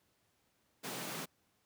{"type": "high-pass noise", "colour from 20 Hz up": "pink", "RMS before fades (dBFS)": -42, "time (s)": [0.83, 1.26], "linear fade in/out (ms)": 20, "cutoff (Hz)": 130, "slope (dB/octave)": 96, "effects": ["pink hiss -75 dBFS RMS until 1.65 s", "high-pass 80 Hz 12 dB/octave"]}